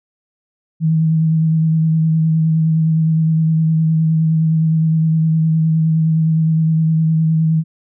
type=tone with vibrato; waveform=sine; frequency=160 Hz; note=D#3; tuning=49 cents sharp; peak=-11 dBFS; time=0.8-7.64 s; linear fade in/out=50 ms; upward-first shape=sine; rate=9.7 Hz; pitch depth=20 cents each way; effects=none